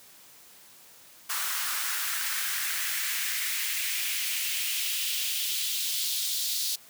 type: noise with high-pass filter sweep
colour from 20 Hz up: white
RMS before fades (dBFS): -30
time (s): 1.29-6.76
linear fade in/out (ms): 10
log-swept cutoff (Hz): 1200 to 4200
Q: 2.3
effects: white hiss -53 dBFS RMS until 6.89 s + high-pass 80 Hz 12 dB/octave